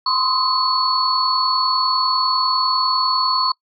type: tone cluster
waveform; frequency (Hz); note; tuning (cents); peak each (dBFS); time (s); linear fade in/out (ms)
sine; 1030 / 1070 / 1260 / 4410; C6 / C6 / D#6 / C#8; -28 / +38 / +21 / -10; -20 / -23 / -26 / -19; 0.06-3.52; 5
effects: noise-tail reverb RT60 0.1 s tail -24 dB re dry